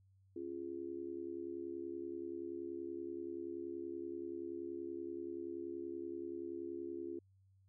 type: tone with amplitude modulation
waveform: sine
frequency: 343.3 Hz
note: F4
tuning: 30 cents flat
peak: -37 dBFS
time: 0.36-7.19 s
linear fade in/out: 5 ms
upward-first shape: sine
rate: 70.5 Hz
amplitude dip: 95%
effects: added 96 Hz sine -66 dBFS peak until 7.68 s